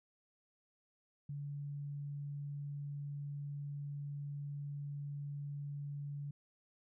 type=tone; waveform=sine; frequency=143.5 Hz; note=D3; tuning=40 cents flat; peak=-40 dBFS; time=1.29-6.31 s; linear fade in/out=5 ms; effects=none